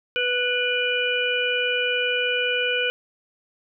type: harmonic tone with a mistuned harmonic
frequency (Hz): 493.2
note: B4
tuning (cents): -2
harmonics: 1 / 3 / 5 / 6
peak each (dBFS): -26 / -26 / -26 / -26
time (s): 0.16-2.9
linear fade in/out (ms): 0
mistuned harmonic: 5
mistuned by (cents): -26
effects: none